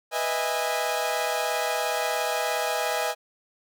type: chord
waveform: sawtooth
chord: E major seventh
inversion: second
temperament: equal with one note detuned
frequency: 493.9 / 622.3 / 659.3 / 821.1 Hz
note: B4 / D#5 / E5 / G#5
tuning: 0 / 0 / 0 / -20 cents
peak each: -28 / -26 / -28 / -25 dBFS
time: 0.11-3.15 s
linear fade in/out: 50 ms
effects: none